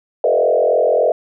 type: tone with frequency modulation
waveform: sine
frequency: 554.4 Hz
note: C#5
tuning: in tune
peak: -11 dBFS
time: 0.24-1.12 s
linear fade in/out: 2 ms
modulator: 43.5 Hz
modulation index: 2.7
effects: none